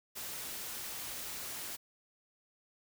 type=noise; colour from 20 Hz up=white; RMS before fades=-42 dBFS; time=0.15-1.77 s; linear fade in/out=20 ms; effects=none